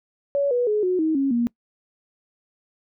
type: tone with pitch steps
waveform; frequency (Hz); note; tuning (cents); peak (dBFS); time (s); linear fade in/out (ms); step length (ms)
sine; 564 / 488.2 / 422.5 / 365.7 / 316.5 / 274 / 237.1; C#5 / B4 / G#4 / F#4 / D#4 / C#4 / A#3; +30 / -20 / +30 / -20 / +30 / -20 / +30; -18; 0.35-1.47; 0; 160
effects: noise-tail reverb RT60 0.1 s tail -24 dB re dry